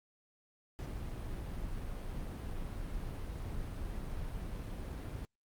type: noise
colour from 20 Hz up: brown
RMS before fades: -40 dBFS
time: 0.79-5.25 s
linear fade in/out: 0 ms
effects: Opus 48 kbps